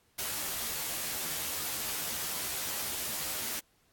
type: noise with comb filter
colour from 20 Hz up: white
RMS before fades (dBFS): -35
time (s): 0.18-3.6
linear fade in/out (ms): 10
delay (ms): 13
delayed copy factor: +0.85
effects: pink hiss -69 dBFS RMS until 3.92 s + AAC 64 kbps